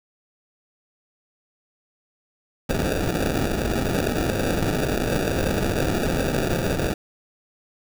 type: noise with sample-and-hold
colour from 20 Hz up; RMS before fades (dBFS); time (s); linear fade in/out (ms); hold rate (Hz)
white; -23; 2.69-6.94; 5; 1050
effects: none